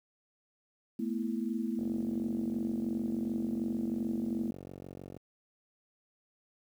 sine chord, A suspended second, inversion none, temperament equal with one note detuned, 220 / 242.8 / 329.6 Hz, A3 / B3 / E4, 0 / -29 / 0 cents, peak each -34 / -35 / -38 dBFS, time 0.99-4.51 s, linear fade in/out 5 ms
click train, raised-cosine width 2 ms, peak -31 dBFS, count 158, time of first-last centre 1.79-5.166 s, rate 46.5 Hz
effects high-pass 80 Hz 12 dB/octave + 10-bit

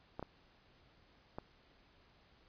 clicks, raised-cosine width 1 ms, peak -28 dBFS, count 3, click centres 0.195 / 0.227 / 1.385 s, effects pink hiss -67 dBFS RMS until 2.48 s + resampled to 11025 Hz

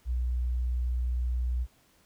sine tone, 61.3 Hz, B1, 12 cents flat, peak -26 dBFS, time 0.05-1.67 s, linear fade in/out 50 ms, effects pink hiss -64 dBFS RMS until 2.05 s

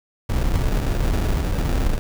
brown noise with sample-and-hold, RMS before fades -20 dBFS, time 0.29-1.99 s, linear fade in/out 5 ms, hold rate 1050 Hz, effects none

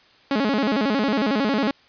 sawtooth tone with vibrato, 242.5 Hz, B3, 31 cents flat, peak -15 dBFS, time 0.31-1.71 s, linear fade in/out 2 ms, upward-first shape square, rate 11 Hz, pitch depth 230 cents each way, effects white hiss -54 dBFS RMS until 1.88 s + resampled to 11025 Hz

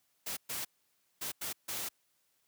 white noise bursts at uneven times, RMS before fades -38 dBFS, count 5, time 0.26-0.37 / 0.49-0.65 / 1.21-1.32 / 1.41-1.53 / 1.68-1.89 s, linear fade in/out 10 ms, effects white hiss -75 dBFS RMS until 2.47 s + high-pass 80 Hz 12 dB/octave

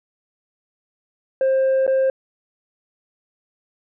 sine tone with dropouts, 530 Hz, C5, 22 cents sharp, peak -12 dBFS, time 1.41-2.1 s, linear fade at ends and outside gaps 2 ms, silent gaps 1.866-1.877 s, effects tanh soft clip ceiling -14 dBFS

